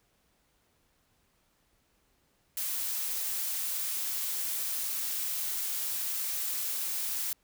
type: noise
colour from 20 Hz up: blue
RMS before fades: -33 dBFS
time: 2.57-7.33 s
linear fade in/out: 2 ms
effects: pink hiss -71 dBFS RMS until 7.43 s